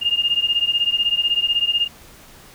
sine beating tone pair, 2821 / 2837 Hz, F7 / F7, +17 / +27 cents, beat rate 16 Hz, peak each -19 / -20 dBFS, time 0.01-1.88 s, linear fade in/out 20 ms, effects pink hiss -45 dBFS RMS until 2.54 s

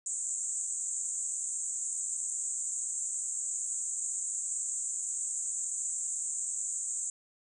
pink band-pass noise, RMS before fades -35 dBFS, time 0.06-7.1 s, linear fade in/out 2 ms, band 6900 to 8300 Hz, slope 96 dB/octave, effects none

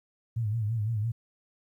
sine tone with vibrato, 110 Hz, A2, in tune, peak -26 dBFS, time 0.36-1.12 s, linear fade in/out 10 ms, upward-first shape sine, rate 5.9 Hz, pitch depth 110 cents each way, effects 11-bit

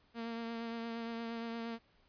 sawtooth tone with vibrato, 230.5 Hz, A#3, 19 cents flat, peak -35 dBFS, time 0.14-1.79 s, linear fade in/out 50 ms, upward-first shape triangle, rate 8.6 Hz, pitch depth 24 cents each way, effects pink hiss -70 dBFS RMS until 2.08 s + resampled to 11025 Hz

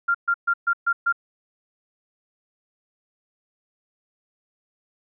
sine tone bursts, 1391 Hz, F6, 7 cents flat, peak -17 dBFS, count 6, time 0.08-1.126 s, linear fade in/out 10 ms, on 66 ms, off 130 ms, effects none

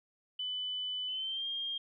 sine tone with pitch glide, 3000 to 3215 Hz, F#7 to G7, +23 to +43 cents, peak -34 dBFS, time 0.39-1.78 s, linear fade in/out 5 ms, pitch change +120 cents, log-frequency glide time 1.07-1.47 s, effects none

